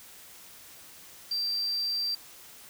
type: tone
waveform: sine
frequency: 4699 Hz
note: D8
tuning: in tune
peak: -25 dBFS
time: 1.31-2.15 s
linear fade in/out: 5 ms
effects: tanh soft clip ceiling -26 dBFS + white hiss -50 dBFS RMS until 2.69 s